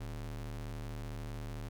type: ring-modulated tone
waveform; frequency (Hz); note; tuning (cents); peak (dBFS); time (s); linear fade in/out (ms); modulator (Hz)
square; 77.8; D#2; 0; -37; 0-1.69; 10; 35.5
effects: none